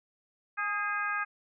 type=harmonic tone with a mistuned harmonic; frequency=415.3 Hz; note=G#4; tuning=in tune; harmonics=2 / 3 / 4 / 5 / 6; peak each=-41 / -33 / -32 / -40 / -40 dBFS; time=0.57-1.25 s; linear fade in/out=20 ms; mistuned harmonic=4; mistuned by=-41 cents; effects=none